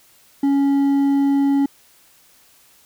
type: tone with hard clipping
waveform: triangle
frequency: 278.6 Hz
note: C#4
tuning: 9 cents sharp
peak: -15 dBFS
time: 0.43-1.66 s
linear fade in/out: 5 ms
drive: 7 dB
effects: white hiss -53 dBFS RMS until 2.85 s